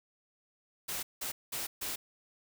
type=noise bursts at uneven times; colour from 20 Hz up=white; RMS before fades=-37 dBFS; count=4; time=0.88-1.03 / 1.21-1.32 / 1.52-1.67 / 1.81-1.96 s; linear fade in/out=10 ms; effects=none